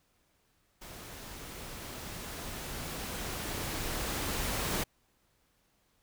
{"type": "noise with level ramp", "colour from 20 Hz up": "pink", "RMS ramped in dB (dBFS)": [-47, -32], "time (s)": [0.81, 4.84], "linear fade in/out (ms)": 10, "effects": ["pink hiss -72 dBFS RMS until 6.02 s"]}